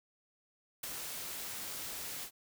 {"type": "noise with ADSR envelope", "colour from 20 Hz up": "white", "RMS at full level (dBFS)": -36, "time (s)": [0.83, 2.31], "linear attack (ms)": 9, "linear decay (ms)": 6, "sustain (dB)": -6, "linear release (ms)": 78, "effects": []}